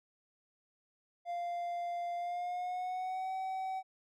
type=tone with pitch glide; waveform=triangle; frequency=696 to 759 Hz; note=F5 to F#5; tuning=-6 to +44 cents; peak=-33 dBFS; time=1.25-3.83 s; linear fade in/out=50 ms; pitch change=+150 cents; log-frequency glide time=2.16-3.33 s; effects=none